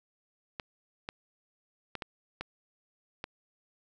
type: clicks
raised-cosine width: 0.3 ms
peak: -20 dBFS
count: 6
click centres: 0.598 / 1.089 / 1.953 / 2.022 / 2.41 / 3.241 s
effects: none